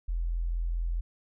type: tone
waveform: sine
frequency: 42.33 Hz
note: E1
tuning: 47 cents sharp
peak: -27 dBFS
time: 0.08-1.01 s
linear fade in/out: 10 ms
effects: none